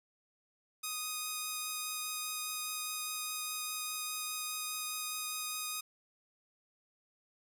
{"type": "tone with vibrato", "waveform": "5% pulse", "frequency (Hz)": 1244.5, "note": "D#6", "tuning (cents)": 0, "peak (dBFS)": -25, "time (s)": [0.83, 5.81], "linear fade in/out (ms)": 10, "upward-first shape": "triangle", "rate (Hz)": 4.9, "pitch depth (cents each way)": 10, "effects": []}